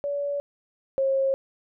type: tone pair in turn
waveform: sine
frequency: 571 / 539 Hz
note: D5 / C#5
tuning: -49 / -49 cents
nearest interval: minor second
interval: 100 cents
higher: first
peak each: -25 / -20 dBFS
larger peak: second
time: 0.04-0.4 / 0.98-1.34 s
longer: neither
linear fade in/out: 0 ms
effects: none